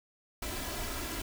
pink noise with comb filter, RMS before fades -37 dBFS, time 0.42-1.22 s, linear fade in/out 5 ms, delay 3 ms, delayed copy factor +0.6, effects none

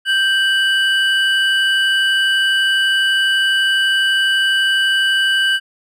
triangle tone pair together, 1568 / 2960 Hz, G6 / F#7, 0 / 0 cents, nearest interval major seventh, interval 1100 cents, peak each -13 / -15 dBFS, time 0.05-5.6 s, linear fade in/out 50 ms, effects none

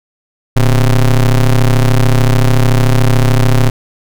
square ring-modulated tone, 65.8 Hz, C2, 10 cents sharp, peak -4 dBFS, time 0.56-3.7 s, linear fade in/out 5 ms, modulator 49 Hz, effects none

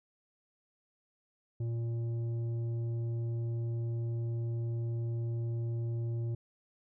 triangle tone with tanh clipping, 116.4 Hz, A#2, 2 cents flat, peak -33 dBFS, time 1.6-6.35 s, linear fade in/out 5 ms, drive 12 dB, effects none

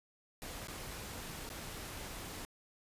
pink noise with dropouts, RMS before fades -45 dBFS, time 0.42-2.45 s, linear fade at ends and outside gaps 0 ms, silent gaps 0.672-0.683 / 1.491-1.501 s, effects resampled to 32000 Hz

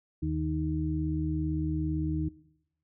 harmonic tone, 77.78 Hz, D#2, in tune, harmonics 1 / 2 / 4, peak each -32 / -32 / -32 dBFS, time 0.22-2.29 s, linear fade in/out 10 ms, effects noise-tail reverb RT60 0.9 s tail -21 dB re dry

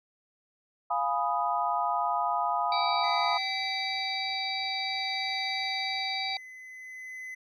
sine chord, F half-diminished seventh, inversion none, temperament equal, 698.5 / 830.6 / 987.8 / 1244.5 Hz, F5 / Ab5 / Cb6 / Eb6, 0 / 0 / 0 / 0 cents, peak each -31 dBFS, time 0.9-3.38 s, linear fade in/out 10 ms
harmonic tone, 771 Hz, G5, 29 cents flat, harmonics 1 / 3 / 5 / 6, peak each -35 / -35 / -35 / -35 dBFS, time 2.72-6.37 s, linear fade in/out 2 ms
triangle tone with tremolo, 2028 Hz, B6, 45 cents sharp, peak -35 dBFS, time 3.03-7.35 s, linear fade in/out 10 ms, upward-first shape sine, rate 0.5 Hz, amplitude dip 55%
effects none

